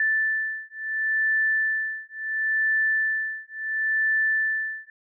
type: beating tone pair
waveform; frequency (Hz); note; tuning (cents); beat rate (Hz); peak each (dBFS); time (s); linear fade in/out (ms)
sine; 1760 / 1760.72; A6 / A6; 0 / +1; 0.72; -25; 0-4.9; 2
effects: none